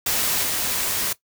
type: noise with level steps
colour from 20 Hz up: white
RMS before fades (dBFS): -22 / -24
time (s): 0.06-1.13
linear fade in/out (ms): 5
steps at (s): 0.43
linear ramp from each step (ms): 2
effects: noise-tail reverb RT60 0.1 s tail -17 dB re dry